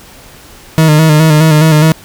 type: tone with vibrato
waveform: 40% pulse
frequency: 155.56 Hz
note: D#3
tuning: in tune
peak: -3 dBFS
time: 0.78-1.92 s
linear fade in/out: 0 ms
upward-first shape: square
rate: 4.8 Hz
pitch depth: 41 cents each way
effects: pink hiss -36 dBFS RMS until 2.04 s